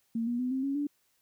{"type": "tone with pitch steps", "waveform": "sine", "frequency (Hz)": [229, 240, 251.5, 263.5, 276.1, 289.4], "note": ["A#3", "B3", "B3", "C4", "C#4", "D4"], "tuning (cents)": [-31, -49, 32, 12, -7, -25], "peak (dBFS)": -28, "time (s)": [0.15, 0.87], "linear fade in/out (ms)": 5, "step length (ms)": 120, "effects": ["white hiss -72 dBFS RMS until 1.21 s"]}